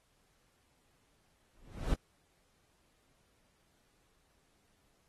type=noise with exponential growth; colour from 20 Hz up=brown; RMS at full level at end=-28 dBFS; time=1.54-1.94 s; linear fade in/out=2 ms; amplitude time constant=85 ms; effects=pink hiss -73 dBFS RMS until 5.08 s + AAC 32 kbps